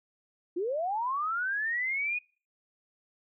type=linear sweep; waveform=sine; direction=up; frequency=326.4 to 2489 Hz; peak=-28 dBFS; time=0.56-2.19 s; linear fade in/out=10 ms; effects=noise-tail reverb RT60 0.4 s tail -26 dB re dry